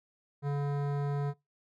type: tone with hard clipping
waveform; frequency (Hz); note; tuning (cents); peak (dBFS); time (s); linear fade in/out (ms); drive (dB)
sine; 142.8; D3; -48; -31; 0.42-1.34; 50; 16
effects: noise-tail reverb RT60 0.2 s tail -23 dB re dry

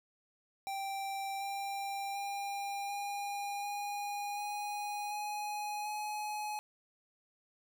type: tone with pitch steps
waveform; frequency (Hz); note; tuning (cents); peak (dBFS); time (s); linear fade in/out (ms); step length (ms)
square; 784 / 792.2 / 800.5 / 808.8 / 817.3 / 825.8 / 834.5 / 843.2; G5 / G5 / G5 / G#5 / G#5 / G#5 / G#5 / G#5; 0 / +18 / +36 / -46 / -28 / -10 / +8 / +26; -37; 0.67-6.59; 0; 740
effects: none

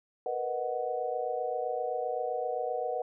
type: chord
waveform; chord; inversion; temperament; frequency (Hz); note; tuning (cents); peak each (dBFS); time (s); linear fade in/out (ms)
sine; B major seventh; third; equal with one note detuned; 466.2 / 493.9 / 618 / 740; A#4 / B4 / D#5 / F#5; 0 / 0 / -12 / 0; -38 / -34 / -37 / -34; 0.26-3.02; 2
effects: none

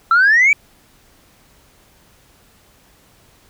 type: exponential sweep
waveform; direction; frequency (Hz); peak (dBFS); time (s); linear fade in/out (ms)
sine; up; 1318.5 to 2349; -7; 0.11-0.53; 2
effects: tanh soft clip ceiling -6 dBFS + pink hiss -52 dBFS RMS until 3.49 s

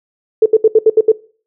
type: tone bursts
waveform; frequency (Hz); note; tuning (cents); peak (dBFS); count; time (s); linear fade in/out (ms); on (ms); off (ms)
sine; 440; A4; 0; -3; 7; 0.42-1.119; 5; 39; 71
effects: noise-tail reverb RT60 0.4 s tail -20 dB re dry

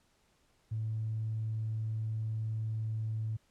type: tone with tanh clipping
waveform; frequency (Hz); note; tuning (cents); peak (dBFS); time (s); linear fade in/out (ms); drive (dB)
triangle; 110.1; A2; +2; -32; 0.71-3.37; 10; 4
effects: pink hiss -71 dBFS RMS until 3.5 s + low-pass 10000 Hz 12 dB/octave

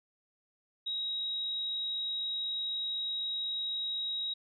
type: tone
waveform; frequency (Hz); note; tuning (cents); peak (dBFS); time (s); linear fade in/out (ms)
sine; 3813; A#7; +38; -32; 0.86-4.34; 10
effects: none

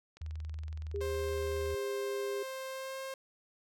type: click train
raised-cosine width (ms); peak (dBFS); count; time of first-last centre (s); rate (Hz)
0.2; -37; 34; 0.17-1.705; 21.5
type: tone with vibrato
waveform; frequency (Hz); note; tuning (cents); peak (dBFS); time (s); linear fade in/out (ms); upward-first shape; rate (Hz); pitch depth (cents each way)
sine; 77.78; D#2; 0; -37; 0.21-1.75; 5; sine; 8.3; 10
type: tone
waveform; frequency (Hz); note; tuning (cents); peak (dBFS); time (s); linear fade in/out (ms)
sine; 403.4; G4; +50; -34; 0.94-2.43; 5
type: tone with pitch glide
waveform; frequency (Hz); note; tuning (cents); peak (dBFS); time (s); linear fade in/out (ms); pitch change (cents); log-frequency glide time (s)
sawtooth; 527 to 532.8; C5 to C5; +12 to +31; -35; 1.01-3.14; 2; +19; 2.68-2.99
effects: none

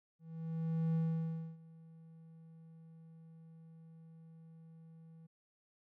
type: tone with ADSR envelope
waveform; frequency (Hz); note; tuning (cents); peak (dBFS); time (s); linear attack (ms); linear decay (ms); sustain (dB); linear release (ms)
triangle; 162.7; E3; -22; -28; 0.19-5.27; 760; 620; -24; 11
effects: none

